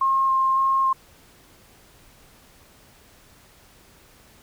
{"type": "tone with vibrato", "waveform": "sine", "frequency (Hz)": 1067, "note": "C6", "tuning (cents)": 34, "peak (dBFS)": -17, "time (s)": [0.01, 0.93], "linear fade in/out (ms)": 5, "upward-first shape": "square", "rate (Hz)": 1.8, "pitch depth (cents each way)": 9, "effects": ["pink hiss -53 dBFS RMS until 4.42 s"]}